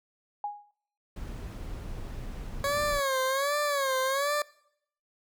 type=tone with exponential decay; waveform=sine; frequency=825 Hz; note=G#5; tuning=12 cents flat; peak=-27 dBFS; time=0.44-0.71 s; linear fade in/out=2 ms; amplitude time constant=57 ms
type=noise; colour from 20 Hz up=brown; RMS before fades=-38 dBFS; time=1.16-3 s; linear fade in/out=5 ms
type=tone with vibrato; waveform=20% pulse; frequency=554.4 Hz; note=C#5; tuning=in tune; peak=-21 dBFS; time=2.64-4.42 s; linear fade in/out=2 ms; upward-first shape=sine; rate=1.3 Hz; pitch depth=110 cents each way
effects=noise-tail reverb RT60 0.7 s tail -22 dB re dry